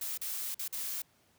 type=noise with dropouts; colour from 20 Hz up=blue; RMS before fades=-37 dBFS; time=0.01-1.02 s; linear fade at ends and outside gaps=5 ms; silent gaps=0.176-0.213 / 0.546-0.592 / 0.68-0.725 s; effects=pink hiss -68 dBFS RMS until 1.38 s + high-pass 80 Hz 12 dB/octave